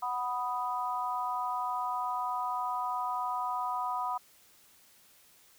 sine chord, B major, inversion second, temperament equal, 740 / 987.8 / 1244.5 Hz, F#5 / B5 / D#6, 0 / 0 / 0 cents, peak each -36 / -33 / -36 dBFS, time 0.02-4.18 s, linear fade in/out 10 ms, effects white hiss -61 dBFS RMS until 5.58 s

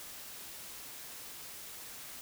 silence, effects white hiss -47 dBFS RMS until 2.21 s

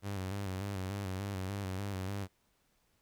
sawtooth tone with vibrato, 97 Hz, G2, 18 cents flat, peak -32 dBFS, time 0.02-2.28 s, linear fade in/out 50 ms, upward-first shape square, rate 3.4 Hz, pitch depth 57 cents each way, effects pink hiss -74 dBFS RMS until 3.01 s

